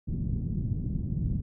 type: low-pass noise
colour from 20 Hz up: white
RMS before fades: -30 dBFS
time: 0.07-1.42 s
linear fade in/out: 20 ms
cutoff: 190 Hz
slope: 24 dB/octave
effects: none